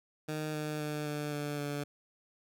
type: tone with pitch steps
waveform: 15% pulse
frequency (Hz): 153.9 / 152.04 / 150.21 / 148.4 / 146.61 / 144.84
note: D#3 / D#3 / D3 / D3 / D3 / D3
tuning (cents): -19 / -40 / +39 / +18 / -3 / -24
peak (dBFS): -28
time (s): 0.28-1.84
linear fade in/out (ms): 10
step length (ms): 260
effects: none